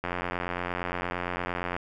click train, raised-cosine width 0.5 ms, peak -15 dBFS, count 154, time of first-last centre 0.04-1.765 s, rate 88.7 Hz, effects none

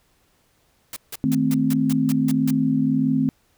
white noise bursts, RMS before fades -32 dBFS, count 9, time 0.93-2.507 s, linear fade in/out 2 ms, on 33 ms, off 160 ms
sine chord, A diminished, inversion second, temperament equal, 155.56 / 220 / 261.6 Hz, Eb3 / A3 / C4, 0 / 0 / 0 cents, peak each -24 / -23 / -19 dBFS, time 1.24-3.29 s, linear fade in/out 0 ms
effects pink hiss -63 dBFS RMS until 3.57 s

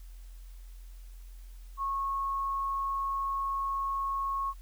sine tone, 1096 Hz, C#6, 20 cents flat, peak -29 dBFS, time 1.77-4.54 s, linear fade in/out 50 ms, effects added 43 Hz sine -44 dBFS peak until 4.61 s + white hiss -63 dBFS RMS until 4.61 s

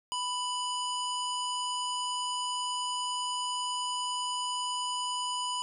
harmonic tone, 991 Hz, B5, 6 cents sharp, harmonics 1 / 3 / 5 / 7 / 9 / 10, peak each -33 / -35 / -42 / -42 / -44 / -52 dBFS, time 0.12-5.62 s, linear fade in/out 0 ms, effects none

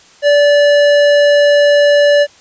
triangle tone with hard clipping, 580 Hz, D5, 22 cents flat, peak -8 dBFS, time 0.22-2.27 s, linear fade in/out 50 ms, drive 18 dB, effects white hiss -44 dBFS RMS until 2.4 s + resampled to 16000 Hz

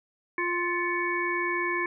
harmonic tone with a mistuned harmonic, 349.2 Hz, F4, in tune, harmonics 1 / 3 / 5 / 6, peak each -31 / -31 / -31 / -31 dBFS, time 0.38-1.86 s, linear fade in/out 2 ms, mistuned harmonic 6, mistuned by +110 cents, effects none

